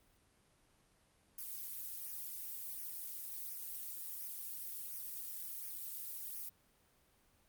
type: noise with flanger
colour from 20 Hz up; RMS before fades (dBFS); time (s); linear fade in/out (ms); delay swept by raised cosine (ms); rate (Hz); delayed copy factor
violet; -45; 1.38-6.49; 5; 0.24 to 2.64; 1.4; -0.7
effects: pink hiss -71 dBFS RMS until 7.48 s + Opus 32 kbps